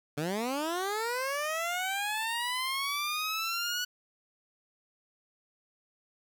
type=linear sweep; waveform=15% pulse; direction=up; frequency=140 to 1480 Hz; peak=-24 dBFS; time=0.17-3.85 s; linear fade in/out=10 ms; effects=none